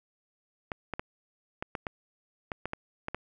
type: clicks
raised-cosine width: 0.5 ms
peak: -18 dBFS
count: 11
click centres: 0.718 / 0.937 / 0.995 / 1.625 / 1.752 / 1.868 / 2.518 / 2.656 / 2.734 / 3.084 / 3.146 s
effects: none